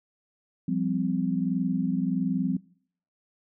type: chord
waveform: sine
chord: F suspended second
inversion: none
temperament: equal with one note detuned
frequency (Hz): 174.61 / 196 / 258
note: F3 / G3 / C4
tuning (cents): 0 / 0 / -24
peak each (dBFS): -28 / -29 / -28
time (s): 0.68-2.57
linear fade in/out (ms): 5
effects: noise-tail reverb RT60 0.6 s tail -23 dB re dry